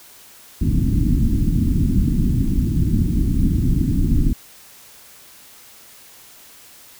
pink low-pass noise, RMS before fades -17 dBFS, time 0.61-4.33 s, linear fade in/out 5 ms, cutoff 300 Hz, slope 48 dB/octave, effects white hiss -45 dBFS RMS until 6.99 s

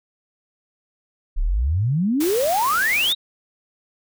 sine exponential sweep, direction up, 30.37 to 3912 Hz, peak -17 dBFS, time 1.36-3.15 s, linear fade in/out 20 ms
white noise, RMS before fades -29 dBFS, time 2.2-3.13 s, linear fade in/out 10 ms
effects none

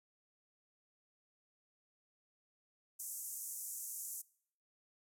white band-pass noise, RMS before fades -45 dBFS, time 2.99-4.22 s, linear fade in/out 10 ms, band 6300 to 14000 Hz, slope 48 dB/octave, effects noise-tail reverb RT60 0.6 s tail -22 dB re dry

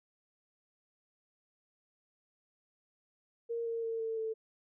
sine tone with pitch steps, 465.1 / 459.5 / 454 / 448.5 / 443.1 Hz, A#4 / A#4 / A#4 / A4 / A4, -4 / -25 / -46 / +33 / +12 cents, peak -33 dBFS, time 3.49-4.34 s, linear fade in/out 20 ms, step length 170 ms, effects none

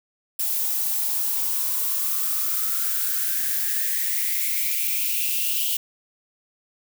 violet noise with high-pass filter sweep, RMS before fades -24 dBFS, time 0.39-5.77 s, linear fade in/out 5 ms, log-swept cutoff 710 to 3000 Hz, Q 7.2, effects none

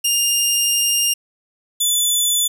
15% pulse tone pair in turn, 2811 / 3482 Hz, F7 / A7, +11 / -19 cents, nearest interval major third, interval 370 cents, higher second, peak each -8 dBFS, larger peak neither, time 0.04-1.14 / 1.8-2.48 s, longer first, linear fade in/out 10 ms, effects none

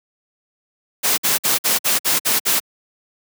white noise bursts, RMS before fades -17 dBFS, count 8, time 1.03-2.601 s, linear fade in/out 20 ms, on 150 ms, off 53 ms, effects high-pass 150 Hz 12 dB/octave

